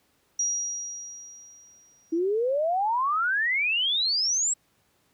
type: tone with exponential decay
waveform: sine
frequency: 5740 Hz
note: F8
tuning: 47 cents sharp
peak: -22 dBFS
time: 0.39-2.19 s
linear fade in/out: 5 ms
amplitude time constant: 390 ms
type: exponential sweep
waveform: sine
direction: up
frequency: 318.2 to 7850 Hz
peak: -22 dBFS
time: 2.12-4.54 s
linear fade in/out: 10 ms
effects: pink hiss -67 dBFS RMS until 5.13 s + high-pass 80 Hz 12 dB/octave